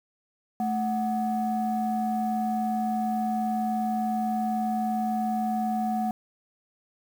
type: tone pair together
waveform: sine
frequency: 219.1 / 740 Hz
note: A3 / F#5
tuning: -7 / 0 cents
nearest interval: octave + major sixth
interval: 2107 cents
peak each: -26 dBFS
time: 0.6-6.11 s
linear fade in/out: 2 ms
effects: tanh soft clip ceiling -19 dBFS + 8-bit